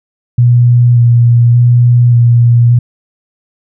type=tone with vibrato; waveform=sine; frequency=120.1 Hz; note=B2; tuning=48 cents flat; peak=-3 dBFS; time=0.38-2.79 s; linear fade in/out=5 ms; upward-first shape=square; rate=0.86 Hz; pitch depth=16 cents each way; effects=none